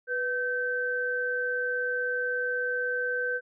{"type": "tone pair together", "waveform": "sine", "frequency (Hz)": [493.6, 1545.1], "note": ["B4", "G6"], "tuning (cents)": [-1, -25], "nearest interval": "octave + minor sixth", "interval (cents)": 1976, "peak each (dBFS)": [-31, -28], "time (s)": [0.07, 3.41], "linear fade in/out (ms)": 50, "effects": []}